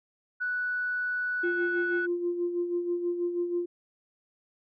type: tone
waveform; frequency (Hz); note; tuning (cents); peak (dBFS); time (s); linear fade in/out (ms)
sine; 1480; F#6; 0; -27; 0.4-2.07; 20
type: tone with tremolo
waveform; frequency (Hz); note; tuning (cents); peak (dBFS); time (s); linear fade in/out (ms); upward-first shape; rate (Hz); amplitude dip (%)
sine; 349.2; F4; 0; -24; 1.43-3.66; 10; sine; 6.2; 55
effects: tanh soft clip ceiling -19 dBFS

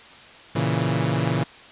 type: chord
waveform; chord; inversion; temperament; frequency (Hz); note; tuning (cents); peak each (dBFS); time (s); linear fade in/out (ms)
sawtooth; A# diminished; none; equal; 116.54 / 138.59 / 164.81; A#2 / C#3 / E3; 0 / 0 / 0; -21; 0.55-1.44; 10
effects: white hiss -45 dBFS RMS until 1.71 s + resampled to 8000 Hz

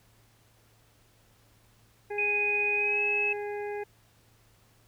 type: harmonic tone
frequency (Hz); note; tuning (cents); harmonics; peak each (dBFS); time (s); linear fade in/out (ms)
412.2; G#4; -13; 1 / 2 / 4 / 5 / 6; -33 / -39 / -45 / -47 / -49; 2.1-3.84; 10
type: tone with pitch glide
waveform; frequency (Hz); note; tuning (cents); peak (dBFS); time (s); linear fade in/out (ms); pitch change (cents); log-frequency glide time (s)
sine; 2489 to 2580; D#7 to E7; 0 to -38; -25; 2.18-3.33; 5; +62; 2.75-3.01
effects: added 111 Hz sine -64 dBFS peak until 4.87 s + pink hiss -64 dBFS RMS until 4.87 s

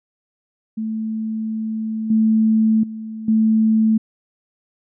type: tone with level steps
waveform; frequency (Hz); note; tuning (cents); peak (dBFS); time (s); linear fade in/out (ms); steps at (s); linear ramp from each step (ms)
sine; 220; A3; 0; -21 / -12 / -27 / -12; 0.77-3.98; 10; 2.1 / 2.83 / 3.28; 5
effects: none

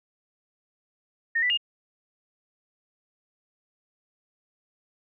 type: tone with pitch steps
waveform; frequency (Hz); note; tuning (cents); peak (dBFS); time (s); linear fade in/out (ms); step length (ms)
sine; 1838 / 1976 / 2837; A#6 / B6 / F7; -25 / 0 / +27; -21; 1.35-1.575; 10; 75
effects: none

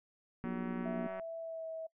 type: harmonic tone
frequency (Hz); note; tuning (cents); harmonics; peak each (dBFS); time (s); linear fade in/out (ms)
59.5; A#1; +36; 3 / 4 / 5 / 6 / 7; -41 / -38 / -48 / -46 / -52; 0.44-1.07; 0
type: click train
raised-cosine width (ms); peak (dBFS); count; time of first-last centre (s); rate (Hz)
0.5; -31; 144; 0.44-1.197; 189
type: tone with pitch glide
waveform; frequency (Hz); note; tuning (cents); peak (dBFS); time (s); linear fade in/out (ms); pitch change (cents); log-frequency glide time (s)
sine; 659.3 to 646.9; E5 to E5; 0 to -33; -39; 0.85-1.87; 10; -33; 1.39-1.67
effects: noise-tail reverb RT60 0.1 s tail -23 dB re dry + low-pass 2000 Hz 12 dB/octave

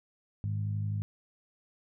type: harmonic tone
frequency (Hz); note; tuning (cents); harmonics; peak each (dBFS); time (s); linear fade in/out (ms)
51.9; G#1; 0; 2 / 3 / 4; -30 / -39 / -45; 0.44-1.02; 0
effects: none

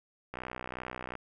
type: click train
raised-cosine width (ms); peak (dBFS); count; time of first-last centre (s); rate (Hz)
0.5; -23; 52; 0.34-1.153; 62.7
effects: none

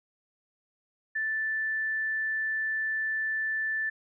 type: tone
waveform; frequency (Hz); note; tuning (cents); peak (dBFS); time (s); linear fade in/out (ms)
sine; 1760; A6; 0; -27; 1.15-3.9; 10
effects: none

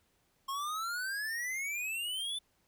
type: exponential sweep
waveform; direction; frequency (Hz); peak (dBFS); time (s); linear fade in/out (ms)
square; up; 1069 to 3543; -35; 0.48-2.39; 10
effects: pink hiss -73 dBFS RMS until 2.67 s

